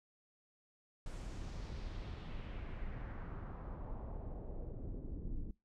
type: noise with low-pass filter sweep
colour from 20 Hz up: brown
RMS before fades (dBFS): -44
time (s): 1.06-5.51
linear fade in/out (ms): 2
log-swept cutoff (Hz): 8700 to 270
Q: 1.7
effects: noise-tail reverb RT60 0.2 s tail -22 dB re dry